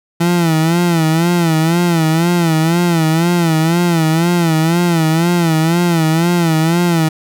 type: tone with vibrato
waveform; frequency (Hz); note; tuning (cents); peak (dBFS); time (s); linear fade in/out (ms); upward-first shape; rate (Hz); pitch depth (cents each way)
30% pulse; 166.5; E3; +18; -8; 0.2-7.09; 10; sine; 2; 94
effects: none